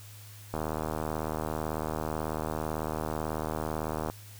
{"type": "click train", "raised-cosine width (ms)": 1, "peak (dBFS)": -18, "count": 279, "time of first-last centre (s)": [0.54, 4.1], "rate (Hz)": 78.1, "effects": ["added 104 Hz sine -47 dBFS peak until 4.39 s", "white hiss -52 dBFS RMS until 4.39 s"]}